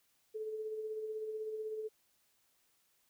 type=tone with tremolo; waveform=sine; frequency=434.3 Hz; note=A4; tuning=23 cents flat; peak=-36 dBFS; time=0.34-1.89 s; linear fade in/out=20 ms; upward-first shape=sine; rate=16 Hz; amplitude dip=40%; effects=white hiss -74 dBFS RMS until 3.09 s